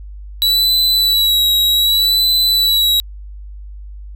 45% pulse tone with vibrato, 3923 Hz, B7, 12 cents flat, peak -10 dBFS, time 0.42-3 s, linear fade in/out 0 ms, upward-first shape sine, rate 0.65 Hz, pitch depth 38 cents each way, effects added 50 Hz sine -29 dBFS peak until 4.15 s

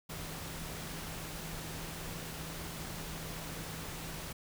sine tone in noise, 161.3 Hz, E3, 37 cents flat, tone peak -47 dBFS, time 0.09-4.33 s, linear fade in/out 10 ms, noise pink, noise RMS -43 dBFS, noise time 0.09-4.33 s, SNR -7 dB, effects none

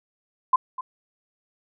sine tone with echo, 1026 Hz, C6, 34 cents flat, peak -13 dBFS, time 0.53-0.56 s, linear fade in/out 5 ms, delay 250 ms, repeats 1, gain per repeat -15 dB, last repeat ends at 0.81 s, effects none

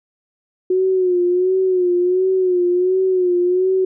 sine tone with vibrato, 365.4 Hz, F#4, 22 cents flat, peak -13 dBFS, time 0.7-3.85 s, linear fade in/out 5 ms, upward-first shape sine, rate 1.4 Hz, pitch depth 59 cents each way, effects none

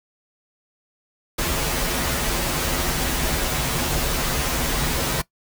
pink noise with comb filter, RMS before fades -23 dBFS, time 1.38-5.22 s, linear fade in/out 10 ms, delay 10 ms, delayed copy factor -0.75, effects noise-tail reverb RT60 0.1 s tail -19 dB re dry

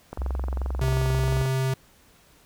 click train, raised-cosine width 1 ms, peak -20 dBFS, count 31, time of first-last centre 0.13-1.457 s, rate 22.6 Hz
sine tone, 64.5 Hz, C2, 24 cents flat, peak -25 dBFS, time 0.18-1.43 s, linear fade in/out 10 ms
square tone with pitch glide, 130.81 to 131.95 Hz, C3 to C3, 0 to +15 cents, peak -23 dBFS, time 0.81-1.74 s, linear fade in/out 5 ms, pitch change +15 cents, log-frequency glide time 1.13-1.33 s
effects pink hiss -57 dBFS RMS until 2.45 s

